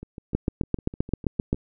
two click trains, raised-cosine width 3 ms, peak -9 / -24 dBFS, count 10 / 11, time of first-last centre 0.35-1.53 / 0.03-1.545 s, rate 7.63 / 6.6 Hz, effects none

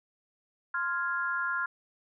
sine chord, F minor, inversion second, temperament equal, 1046.5 / 1396.9 / 1661.2 Hz, C6 / F6 / Ab6, 0 / 0 / 0 cents, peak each -35 / -30 / -35 dBFS, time 0.74-1.66 s, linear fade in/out 5 ms, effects none

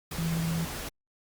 sine tone in noise, 164.81 Hz, E3, in tune, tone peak -27 dBFS, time 0.18-0.65 s, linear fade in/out 5 ms, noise pink, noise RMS -37 dBFS, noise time 0.11-0.89 s, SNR +7 dB, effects Opus 48 kbps

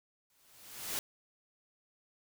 white noise with exponential growth, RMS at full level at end -34 dBFS, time 0.3-0.99 s, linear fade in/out 1 ms, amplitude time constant 150 ms, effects none

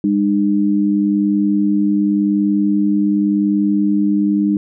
sine tone pair together, 202.4 / 303.3 Hz, G#3 / D#4, -44 / -44 cents, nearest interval perfect fifth, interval 700 cents, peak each -15 dBFS, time 0.04-4.57 s, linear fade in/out 2 ms, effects none

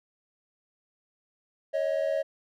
triangle tone pair together, 554.4 / 632.8 Hz, C#5 / D#5, 0 / +29 cents, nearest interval major second, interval 229 cents, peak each -26 dBFS, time 1.73-2.23 s, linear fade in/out 20 ms, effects none

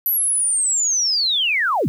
sine linear sweep, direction down, 12000 to 92.6 Hz, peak -16 dBFS, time 0.06-1.88 s, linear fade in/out 0 ms, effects 8-bit

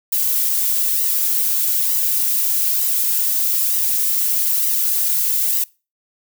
violet noise with flanger, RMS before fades -18 dBFS, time 0.12-5.64 s, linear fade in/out 5 ms, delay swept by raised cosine 1 to 4.2 ms, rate 1.1 Hz, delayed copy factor +0.6, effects noise-tail reverb RT60 0.3 s tail -23 dB re dry

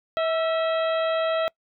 harmonic tone with a mistuned harmonic, 647 Hz, E5, 32 cents flat, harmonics 1 / 2 / 3 / 4 / 5 / 6, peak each -22 / -29 / -36 / -38 / -36 / -40 dBFS, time 0.17-1.48 s, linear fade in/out 0 ms, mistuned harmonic 2, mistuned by +51 cents, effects noise-tail reverb RT60 0.1 s tail -25 dB re dry

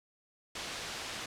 white low-pass noise, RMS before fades -41 dBFS, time 0.55-1.26 s, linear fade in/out 5 ms, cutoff 4800 Hz, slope 12 dB/octave, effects low-pass 12000 Hz 12 dB/octave

